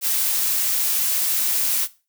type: noise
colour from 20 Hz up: blue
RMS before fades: -21 dBFS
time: 0.01-1.88 s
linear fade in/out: 50 ms
effects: noise-tail reverb RT60 0.3 s tail -17 dB re dry